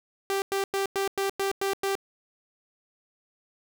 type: tone bursts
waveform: sawtooth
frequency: 392 Hz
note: G4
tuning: in tune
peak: -21 dBFS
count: 8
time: 0.3-1.953 s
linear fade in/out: 0 ms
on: 120 ms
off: 99 ms
effects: none